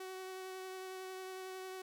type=tone with vibrato; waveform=sawtooth; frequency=375.2 Hz; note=F#4; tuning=24 cents sharp; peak=-40 dBFS; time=0-1.82 s; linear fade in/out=5 ms; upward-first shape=triangle; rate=11 Hz; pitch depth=14 cents each way; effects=none